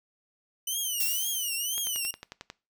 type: tone with vibrato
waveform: 10% pulse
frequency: 2986 Hz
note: F#7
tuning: 15 cents sharp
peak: -21 dBFS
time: 0.67-2.11 s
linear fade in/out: 5 ms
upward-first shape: triangle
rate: 2 Hz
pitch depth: 180 cents each way
type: noise with exponential decay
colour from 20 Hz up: violet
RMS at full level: -27 dBFS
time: 1-1.97 s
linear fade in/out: 1 ms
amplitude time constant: 210 ms
type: click train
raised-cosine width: 0.2 ms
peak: -22 dBFS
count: 9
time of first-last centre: 1.78-2.501 s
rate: 11.1 Hz
effects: noise-tail reverb RT60 0.3 s tail -21 dB re dry